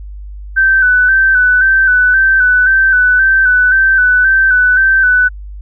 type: tone with vibrato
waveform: sine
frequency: 1524 Hz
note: G6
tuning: 49 cents flat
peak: -6 dBFS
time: 0.56-5.29 s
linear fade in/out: 20 ms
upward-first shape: square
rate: 1.9 Hz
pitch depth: 34 cents each way
effects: added 50 Hz sine -25 dBFS peak until 5.61 s